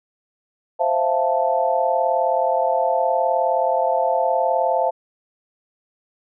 sine chord, F major seventh, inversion second, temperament equal, 523.3 / 659.3 / 698.5 / 880 Hz, C5 / E5 / F5 / A5, 0 / 0 / 0 / 0 cents, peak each -22 dBFS, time 0.79-4.91 s, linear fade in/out 20 ms, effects none

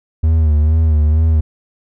triangle tone with vibrato, 77.78 Hz, D#2, in tune, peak -7 dBFS, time 0.23-1.41 s, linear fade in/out 10 ms, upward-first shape sine, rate 2.2 Hz, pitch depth 64 cents each way, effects none

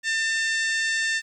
harmonic tone, 897 Hz, A5, 33 cents sharp, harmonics 2 / 3 / 4 / 5 / 6 / 7 / 8 / 9, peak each -23 / -33 / -34 / -36 / -37 / -39 / -37 / -39 dBFS, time 0.03-1.22 s, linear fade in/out 50 ms, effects 10-bit

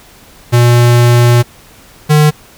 square tone pair in turn, 120.3 / 151.14 Hz, B2 / D#3, -45 / -50 cents, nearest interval major third, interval 395 cents, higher second, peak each -5 dBFS, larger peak neither, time 0.52-1.43 / 2.09-2.31 s, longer first, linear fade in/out 20 ms, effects pink hiss -40 dBFS RMS until 2.57 s

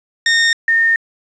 sawtooth / sine tone pair in turn, 1837 / 1826.7 Hz, A#6 / A#6, -26 / -36 cents, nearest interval unison, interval 10 cents, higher first, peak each -7 / -10 dBFS, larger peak first, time 0.26-0.53 / 0.68-0.96 s, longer second, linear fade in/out 2 ms, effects resampled to 16000 Hz + 7-bit

